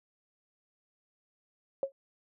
sine tone with exponential decay, 545 Hz, C#5, 29 cents flat, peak -23 dBFS, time 1.83-1.92 s, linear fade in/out 1 ms, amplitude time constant 18 ms, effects none

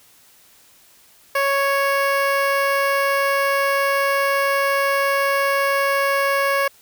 15% pulse tone with notch filter, 554.4 Hz, C#5, in tune, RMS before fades -19 dBFS, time 1.35-6.68 s, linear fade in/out 5 ms, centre 7100 Hz, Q 0.88, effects white hiss -52 dBFS RMS until 6.81 s

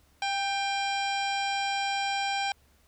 harmonic tone with a mistuned harmonic, 795 Hz, G5, 24 cents sharp, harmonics 1 / 2 / 3 / 4 / 5 / 6 / 7 / 9 / 10, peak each -29 / -36 / -34 / -37 / -41 / -44 / -41 / -48 / -50 dBFS, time 0.22-2.52 s, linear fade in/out 2 ms, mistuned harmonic 2, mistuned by -31 cents, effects added 71 Hz sine -65 dBFS peak until 2.87 s + pink hiss -65 dBFS RMS until 2.87 s

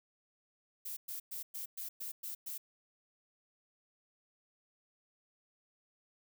violet noise bursts, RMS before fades -42 dBFS, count 8, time 0.85-2.58 s, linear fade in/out 10 ms, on 120 ms, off 110 ms, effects none

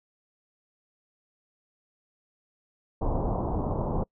pink low-pass noise, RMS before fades -28 dBFS, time 3.01-4.04 s, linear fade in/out 10 ms, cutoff 1000 Hz, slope 48 dB/octave, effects noise-tail reverb RT60 0.1 s tail -26 dB re dry

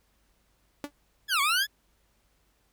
sawtooth tone with exponential decay, 289.4 Hz, D4, 25 cents flat, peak -25 dBFS, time 0.84-0.91 s, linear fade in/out 0 ms, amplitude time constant 15 ms
20% pulse linear two-way sweep, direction down then up, 1740 to 1080 to 1740 Hz, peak -18 dBFS, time 1.28-1.67 s, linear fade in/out 50 ms, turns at 1.41 s
effects added 50 Hz sine -70 dBFS peak until 2.72 s + pink hiss -70 dBFS RMS until 2.72 s

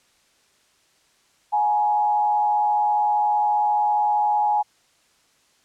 sine tone with frequency modulation, 837 Hz, G#5, 13 cents sharp, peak -17 dBFS, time 1.52-4.63 s, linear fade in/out 20 ms, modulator 111 Hz, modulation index 0.5, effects white hiss -61 dBFS RMS until 5.64 s + low-pass 8000 Hz 12 dB/octave

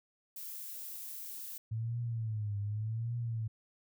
violet noise, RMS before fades -44 dBFS, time 0.36-1.58 s, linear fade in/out 5 ms
sine tone with vibrato, 110 Hz, A2, in tune, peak -33 dBFS, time 1.71-3.48 s, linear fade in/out 10 ms, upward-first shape triangle, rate 0.86 Hz, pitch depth 150 cents each way
effects none

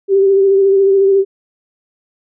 sine tone with vibrato, 391 Hz, G4, 4 cents flat, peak -7 dBFS, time 0.08-1.25 s, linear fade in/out 50 ms, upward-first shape sine, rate 14 Hz, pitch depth 28 cents each way, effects none

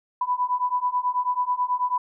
sine beating tone pair, 987.8 / 997 Hz, B5 / B5, 0 / +16 cents, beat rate 9.2 Hz, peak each -25 / -24 dBFS, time 0.21-1.98 s, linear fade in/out 5 ms, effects none

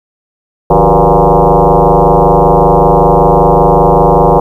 sine tone with frequency modulation, 174.61 Hz, F3, in tune, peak -3 dBFS, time 0.7-4.4 s, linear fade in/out 5 ms, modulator 108 Hz, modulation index 7.5, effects 7-bit

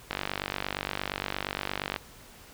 click train, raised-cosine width 0.3 ms, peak -13 dBFS, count 91, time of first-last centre 0.11-1.962 s, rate 48.6 Hz, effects pink hiss -51 dBFS RMS until 2.53 s

